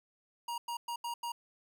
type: tone bursts at uneven times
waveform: square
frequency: 946 Hz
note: A#5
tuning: 25 cents sharp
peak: -36 dBFS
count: 5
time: 0.48-0.58 / 0.68-0.77 / 0.88-0.96 / 1.04-1.14 / 1.23-1.32 s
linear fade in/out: 5 ms
effects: none